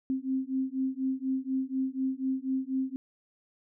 sine beating tone pair, 261.6 / 265.7 Hz, C4 / C4, 0 / +27 cents, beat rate 4.1 Hz, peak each -31 dBFS, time 0.1-2.96 s, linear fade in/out 0 ms, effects none

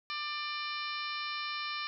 harmonic tone with a mistuned harmonic, 594 Hz, D5, 20 cents sharp, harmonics 2 / 3 / 4 / 5 / 6 / 7 / 8 / 9, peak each -39 / -44 / -40 / -45 / -46 / -44 / -48 / -47 dBFS, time 0.1-1.87 s, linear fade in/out 0 ms, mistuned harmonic 6, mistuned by +26 cents, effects none

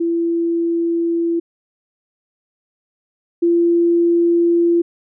sine tone pair in turn, 336.8 / 341.5 Hz, E4 / F4, +37 / -39 cents, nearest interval unison, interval 24 cents, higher second, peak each -15 / -11 dBFS, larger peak second, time 0-1.4 / 3.42-4.82 s, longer neither, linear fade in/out 10 ms, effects none

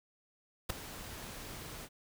pink noise with ADSR envelope, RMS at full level -31 dBFS, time 0.69-1.89 s, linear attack 13 ms, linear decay 4 ms, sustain -15 dB, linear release 53 ms, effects none

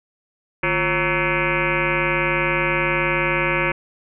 sine tone with frequency modulation, 1318.5 Hz, E6, in tune, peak -17 dBFS, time 0.63-3.72 s, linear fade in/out 5 ms, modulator 194 Hz, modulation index 6.2, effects none

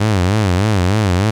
sawtooth tone with vibrato, 98.4 Hz, G2, 7 cents sharp, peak -8 dBFS, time 0-1.31 s, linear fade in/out 10 ms, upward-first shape sine, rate 3.3 Hz, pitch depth 190 cents each way, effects low-pass 8000 Hz 12 dB/octave + 8-bit

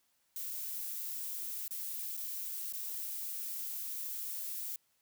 violet noise with dropouts, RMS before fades -40 dBFS, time 0.36-4.76 s, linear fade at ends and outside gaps 2 ms, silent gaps 1.68-1.708 / 2.168-2.173 / 2.725-2.735 s, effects white hiss -75 dBFS RMS until 5.01 s

